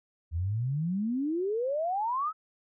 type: exponential sweep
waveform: sine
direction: up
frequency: 77.78 to 1318.5 Hz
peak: -27 dBFS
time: 0.31-2.33 s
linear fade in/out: 50 ms
effects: none